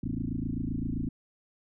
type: tone with frequency modulation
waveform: sine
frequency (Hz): 138.59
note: C#3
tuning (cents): 0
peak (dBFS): -28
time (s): 0.03-1.09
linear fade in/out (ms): 5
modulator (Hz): 27.7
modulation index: 5.4
effects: none